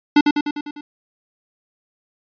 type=tone with echo; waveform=square; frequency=293.7 Hz; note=D4; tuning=in tune; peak=-9 dBFS; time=0.16-0.21 s; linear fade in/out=5 ms; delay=100 ms; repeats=6; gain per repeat=-4 dB; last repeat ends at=0.81 s; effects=resampled to 11025 Hz